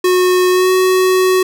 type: tone with pitch glide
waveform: square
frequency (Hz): 364.7 to 372.1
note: F#4 to F#4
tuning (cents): -25 to +10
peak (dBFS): -10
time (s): 0.04-1.43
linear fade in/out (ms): 5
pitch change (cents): +35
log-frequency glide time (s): 0.5-0.71
effects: none